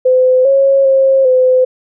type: tone with pitch steps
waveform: sine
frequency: 511 / 546 / 536 / 511 Hz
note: C5 / C#5 / C5 / C5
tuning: -41 / -26 / +42 / -41 cents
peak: -6 dBFS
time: 0.05-1.65 s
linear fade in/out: 10 ms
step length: 400 ms
effects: none